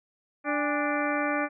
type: harmonic tone with a mistuned harmonic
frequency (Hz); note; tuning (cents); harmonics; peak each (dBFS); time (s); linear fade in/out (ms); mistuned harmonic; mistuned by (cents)
293.7; D4; 0; 1 / 2 / 3 / 4 / 5 / 6 / 7 / 8; -30 / -31 / -34 / -33 / -34 / -35 / -38 / -36; 0.44-1.49; 50; 3; -120
effects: none